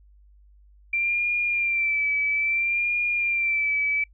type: tone with vibrato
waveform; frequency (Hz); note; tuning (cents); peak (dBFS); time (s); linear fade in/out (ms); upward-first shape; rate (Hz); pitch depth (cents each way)
sine; 2357; D7; +6; -21; 0.93-4.04; 5; sine; 0.6; 47
effects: noise-tail reverb RT60 0.1 s tail -26 dB re dry + added 50 Hz sine -51 dBFS peak until 4.13 s